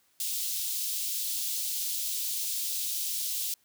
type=high-pass noise; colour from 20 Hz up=white; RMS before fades=-32 dBFS; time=0.2-3.54 s; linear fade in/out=2 ms; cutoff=3300 Hz; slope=24 dB/octave; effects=white hiss -68 dBFS RMS until 3.64 s + high-pass 60 Hz 12 dB/octave